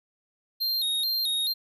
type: tone with vibrato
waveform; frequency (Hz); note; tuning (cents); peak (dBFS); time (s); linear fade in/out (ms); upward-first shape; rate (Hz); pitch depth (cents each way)
square; 3957; B7; +3; -25; 0.6-1.54; 20; square; 2.3; 95
effects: none